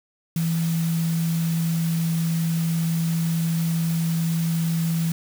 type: tone in noise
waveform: sine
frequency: 165 Hz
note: E3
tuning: 2 cents sharp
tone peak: -20 dBFS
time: 0.36-5.12 s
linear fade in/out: 2 ms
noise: white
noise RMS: -36 dBFS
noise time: 0.36-5.12 s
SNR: +13 dB
effects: none